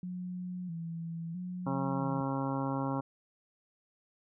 sine tone with vibrato, 173.2 Hz, F3, 14 cents flat, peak -36 dBFS, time 0.03-2.21 s, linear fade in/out 2 ms, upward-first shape square, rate 0.76 Hz, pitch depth 73 cents each way
harmonic tone, 135.8 Hz, C#3, 35 cents flat, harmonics 1 / 2 / 3 / 4 / 5 / 6 / 7 / 8 / 9 / 10, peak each -36 / -34 / -46 / -40 / -49 / -41 / -41 / -42 / -54 / -46 dBFS, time 1.66-3.01 s, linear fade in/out 10 ms
effects none

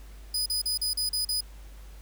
sawtooth tone bursts, 4978 Hz, D#8, in tune, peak -23 dBFS, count 7, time 0.34-1.408 s, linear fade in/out 5 ms, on 120 ms, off 38 ms, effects added 50 Hz sine -43 dBFS peak until 2.01 s + pink hiss -56 dBFS RMS until 2.01 s

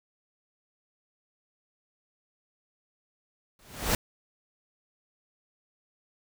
pink noise with exponential growth, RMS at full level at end -22 dBFS, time 3.59-3.95 s, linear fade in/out 2 ms, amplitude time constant 78 ms, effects none

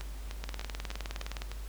two click trains, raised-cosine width 0.2 ms, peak -20 / -23 dBFS, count 20 / 6, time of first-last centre 0.44-1.419 / 0.01-1.516 s, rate 19.4 / 3.32 Hz, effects added 50 Hz sine -38 dBFS peak until 1.68 s + pink hiss -52 dBFS RMS until 1.68 s

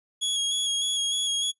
sawtooth tone with vibrato, 3322 Hz, G#7, in tune, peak -21 dBFS, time 0.21-1.52 s, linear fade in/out 20 ms, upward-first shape square, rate 3.3 Hz, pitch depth 19 cents each way, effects noise-tail reverb RT60 0.1 s tail -20 dB re dry + resampled to 24000 Hz

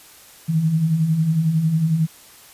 sine beating tone pair, 150.9 / 161.9 Hz, D3 / E3, +47 / -31 cents, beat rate 11 Hz, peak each -25 / -16 dBFS, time 0.48-2.07 s, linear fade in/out 20 ms, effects white hiss -46 dBFS RMS until 2.53 s + resampled to 32000 Hz

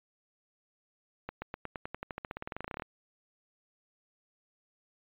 accelerating click train, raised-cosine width 0.5 ms, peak -22 dBFS, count 25, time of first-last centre 1.29-2.822 s, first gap 130 ms, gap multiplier 0.93, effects resampled to 8000 Hz

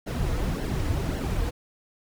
brown noise with flanger, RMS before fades -27 dBFS, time 0.06-1.51 s, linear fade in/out 20 ms, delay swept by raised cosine 0.81 to 5.21 ms, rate 1.8 Hz, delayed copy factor -0.65, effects none

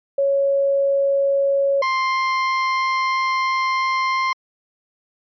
sine / 30% pulse tone pair in turn, 554.4 / 1050.5 Hz, C#5 / C6, 0 / +7 cents, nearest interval major seventh, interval 1107 cents, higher second, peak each -15 dBFS, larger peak neither, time 0.18-1.82 / 1.82-4.33 s, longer second, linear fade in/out 5 ms, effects resampled to 11025 Hz

